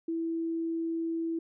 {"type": "tone", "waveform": "sine", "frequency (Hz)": 329.6, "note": "E4", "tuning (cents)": 0, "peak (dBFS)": -29, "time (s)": [0.08, 1.39], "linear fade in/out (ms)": 5, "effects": []}